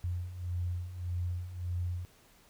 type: beating tone pair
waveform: sine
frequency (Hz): 87.31 / 89.01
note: F2 / F2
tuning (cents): 0 / +33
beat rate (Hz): 1.7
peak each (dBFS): -39 / -34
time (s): 0.04-2.05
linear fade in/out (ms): 0
effects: pink hiss -62 dBFS RMS until 2.49 s